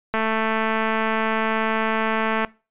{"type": "click train", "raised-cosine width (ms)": 0.5, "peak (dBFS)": -8, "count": 511, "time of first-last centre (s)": [0.14, 2.448], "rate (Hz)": 221, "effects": ["noise-tail reverb RT60 0.3 s tail -21 dB re dry", "resampled to 8000 Hz"]}